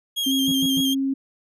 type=tone with vibrato; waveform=40% pulse; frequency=3231 Hz; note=G#7; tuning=48 cents flat; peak=-21 dBFS; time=0.16-0.95 s; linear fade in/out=20 ms; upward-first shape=square; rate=6.5 Hz; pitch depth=28 cents each way
type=tone with pitch glide; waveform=sine; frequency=268.4 to 270.4 Hz; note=C4 to C#4; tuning=+44 to -43 cents; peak=-20 dBFS; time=0.26-1.14 s; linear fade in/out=10 ms; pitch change=+13 cents; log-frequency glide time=0.85-1.02 s
type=tone bursts; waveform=triangle; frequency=169.4 Hz; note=E3; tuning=48 cents sharp; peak=-25 dBFS; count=3; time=0.48-0.805 s; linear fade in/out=0 ms; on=35 ms; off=110 ms
effects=none